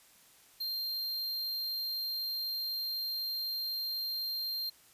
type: tone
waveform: square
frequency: 4184 Hz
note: C8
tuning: 1 cent flat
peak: -34 dBFS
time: 0.6-4.7 s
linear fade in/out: 10 ms
effects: white hiss -61 dBFS RMS until 4.93 s + resampled to 32000 Hz